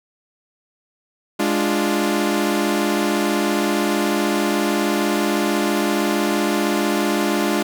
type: chord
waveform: sawtooth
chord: D diminished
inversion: second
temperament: equal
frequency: 207.7 / 293.7 / 349.2 Hz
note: Ab3 / D4 / F4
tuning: 0 / 0 / 0 cents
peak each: -18 dBFS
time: 1.39-7.63 s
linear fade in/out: 10 ms
effects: none